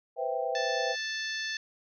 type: chord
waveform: sine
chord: C major seventh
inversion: third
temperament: equal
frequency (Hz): 493.9 / 523.3 / 659.3 / 784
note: B4 / C5 / E5 / G5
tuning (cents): 0 / 0 / 0 / 0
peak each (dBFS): -34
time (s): 0.16-0.96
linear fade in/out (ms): 50
type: harmonic tone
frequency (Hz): 880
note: A5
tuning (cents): 0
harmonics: 2 / 3 / 4 / 5 / 6 / 7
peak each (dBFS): -34 / -42 / -40 / -40 / -43 / -44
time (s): 0.55-1.57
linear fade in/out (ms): 2
effects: none